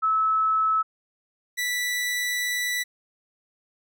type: tone pair in turn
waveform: sine / sawtooth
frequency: 1300 / 1968.2 Hz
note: E6 / B6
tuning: -24 / -6 cents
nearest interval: perfect fifth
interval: 718 cents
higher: second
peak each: -19 / -21 dBFS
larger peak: first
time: 0.02-0.83 / 1.57-2.84 s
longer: second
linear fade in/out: 20 ms
effects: none